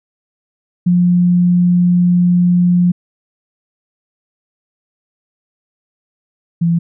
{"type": "tone pair in turn", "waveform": "sine", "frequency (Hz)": [177, 168.98], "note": ["F3", "E3"], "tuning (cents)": [23, 43], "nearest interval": "minor second", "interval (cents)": 80, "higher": "first", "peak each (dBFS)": [-8, -10], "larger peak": "first", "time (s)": [[0.86, 2.92], [6.61, 6.79]], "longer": "first", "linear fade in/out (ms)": 10, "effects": []}